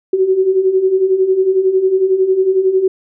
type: beating tone pair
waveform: sine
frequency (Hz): 370 / 381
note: F#4 / G4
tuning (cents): 0 / -49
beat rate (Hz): 11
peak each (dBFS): -17 / -11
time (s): 0.13-2.88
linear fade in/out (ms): 5
effects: none